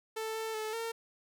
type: tone with pitch steps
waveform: sawtooth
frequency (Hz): 441.3 / 444.1 / 434 / 456.5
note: A4 / A4 / A4 / A#4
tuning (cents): +5 / +16 / -24 / -36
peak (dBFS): -31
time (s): 0.16-0.92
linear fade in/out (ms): 10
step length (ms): 190
effects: none